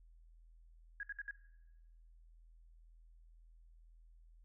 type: tone bursts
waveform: sine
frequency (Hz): 1651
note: G#6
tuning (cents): -11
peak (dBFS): -40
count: 4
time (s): 1-1.31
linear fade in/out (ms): 2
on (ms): 31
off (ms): 62
effects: noise-tail reverb RT60 1.0 s tail -18 dB re dry + added 41 Hz sine -59 dBFS peak until 4.44 s